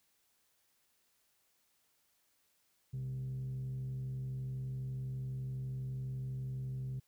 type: tone with frequency modulation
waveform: sine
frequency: 130.4 Hz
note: C3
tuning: 5 cents flat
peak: -35 dBFS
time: 2.93-7 s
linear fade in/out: 10 ms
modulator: 72 Hz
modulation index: 0.27
effects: tanh soft clip ceiling -35 dBFS + white hiss -75 dBFS RMS until 7.07 s